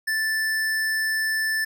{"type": "tone with hard clipping", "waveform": "sine", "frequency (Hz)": 1760, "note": "A6", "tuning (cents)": 0, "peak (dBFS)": -23, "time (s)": [0.07, 1.65], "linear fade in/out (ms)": 10, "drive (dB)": 18, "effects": []}